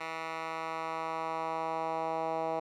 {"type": "tone with band-pass filter sweep", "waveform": "10% pulse", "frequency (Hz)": 161.9, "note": "E3", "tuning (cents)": -31, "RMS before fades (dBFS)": -35, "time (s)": [0, 2.6], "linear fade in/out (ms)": 10, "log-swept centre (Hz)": [1700, 700], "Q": 1.7, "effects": []}